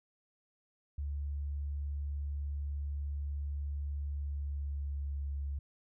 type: tone with pitch glide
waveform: sine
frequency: 71.7 to 70.39 Hz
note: D2 to C#2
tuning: -41 to +27 cents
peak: -34 dBFS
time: 0.98-5.59 s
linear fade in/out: 5 ms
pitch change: -32 cents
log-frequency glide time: 4.12-5.28 s
effects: none